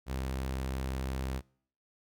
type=tone; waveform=sawtooth; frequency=65.7 Hz; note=C2; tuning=8 cents sharp; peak=-29 dBFS; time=0.06-1.42 s; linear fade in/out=50 ms; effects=noise-tail reverb RT60 0.6 s tail -25 dB re dry